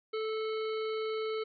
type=harmonic tone; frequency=437.6 Hz; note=A4; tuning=9 cents flat; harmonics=1 / 3 / 5 / 7 / 9 / 10; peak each=-32 / -42 / -46 / -49 / -51 / -52 dBFS; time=0.13-1.44 s; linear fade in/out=10 ms; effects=none